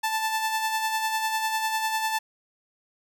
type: tone with tremolo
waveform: sawtooth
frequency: 880 Hz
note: A5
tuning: in tune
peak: -19 dBFS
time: 0.03-2.19 s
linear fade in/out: 10 ms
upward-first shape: sine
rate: 10 Hz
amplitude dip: 45%
effects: none